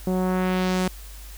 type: tone with low-pass filter sweep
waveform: sawtooth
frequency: 184.4 Hz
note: F#3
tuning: 6 cents flat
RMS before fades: -23 dBFS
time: 0.07-0.88 s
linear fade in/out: 2 ms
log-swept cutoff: 550 to 11000 Hz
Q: 1
effects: added 50 Hz sine -38 dBFS peak until 1.37 s + white hiss -46 dBFS RMS until 1.37 s